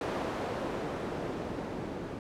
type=noise with low-pass filter sweep; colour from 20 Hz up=blue; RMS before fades=-36 dBFS; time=0.01-2.19 s; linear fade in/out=2 ms; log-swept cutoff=530 to 300 Hz; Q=0.81; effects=none